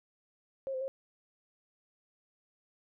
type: tone with pitch steps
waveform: sine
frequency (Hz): 538 / 519 / 537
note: C5 / C5 / C5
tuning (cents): +48 / -14 / +45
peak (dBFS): -33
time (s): 0.67-0.88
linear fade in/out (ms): 0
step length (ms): 70
effects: none